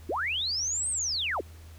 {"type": "linear two-way sweep", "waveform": "sine", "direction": "up then down", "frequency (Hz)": [260.8, 8600, 260.8], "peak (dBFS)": -27, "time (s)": [0.09, 1.41], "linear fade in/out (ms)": 5, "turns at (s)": 0.9, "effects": ["added 81 Hz sine -45 dBFS peak until 1.78 s", "pink hiss -56 dBFS RMS until 1.78 s"]}